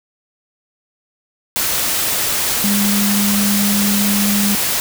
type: tone in noise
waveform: sine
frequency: 203.2 Hz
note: G#3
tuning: 38 cents flat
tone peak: -15 dBFS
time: 2.64-4.55 s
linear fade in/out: 0 ms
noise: white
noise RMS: -18 dBFS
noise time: 1.56-4.8 s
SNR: 0 dB
effects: none